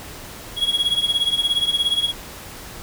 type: tone with tremolo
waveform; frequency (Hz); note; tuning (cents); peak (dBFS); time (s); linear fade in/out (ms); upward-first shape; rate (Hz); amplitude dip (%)
triangle; 3322; G#7; 0; -12; 0.56-2.13; 50; triangle; 17; 90
effects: pink hiss -37 dBFS RMS until 2.82 s